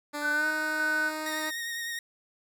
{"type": "tone with pitch glide", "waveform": "10% pulse", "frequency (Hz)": [293.7, 310.4], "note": ["D4", "D#4"], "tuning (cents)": [0, -4], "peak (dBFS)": -24, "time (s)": [0.13, 1.51], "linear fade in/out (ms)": 20, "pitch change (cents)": 96, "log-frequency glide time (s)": [0.32, 0.46]}
{"type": "tone with tremolo", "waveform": "sine", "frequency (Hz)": 1502, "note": "F#6", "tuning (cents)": 26, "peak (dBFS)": -25, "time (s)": [0.21, 1.12], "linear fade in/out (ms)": 50, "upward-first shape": "square", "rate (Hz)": 1.7, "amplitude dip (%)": 35}
{"type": "tone with vibrato", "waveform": "sawtooth", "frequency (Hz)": 1863, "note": "A#6", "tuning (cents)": -2, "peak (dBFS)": -29, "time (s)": [1.26, 1.99], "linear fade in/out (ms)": 2, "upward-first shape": "triangle", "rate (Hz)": 9.9, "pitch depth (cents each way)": 32}
{"effects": []}